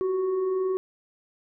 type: tone with frequency modulation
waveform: sine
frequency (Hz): 376.7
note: F#4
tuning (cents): +31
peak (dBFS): -23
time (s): 0.01-0.77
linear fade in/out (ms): 0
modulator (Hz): 732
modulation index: 0.33
effects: none